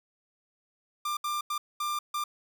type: tone bursts at uneven times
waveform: 45% pulse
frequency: 1191 Hz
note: D6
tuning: 24 cents sharp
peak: -29 dBFS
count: 5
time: 1.05-1.17 / 1.24-1.41 / 1.5-1.58 / 1.8-1.99 / 2.14-2.24 s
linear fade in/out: 5 ms
effects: none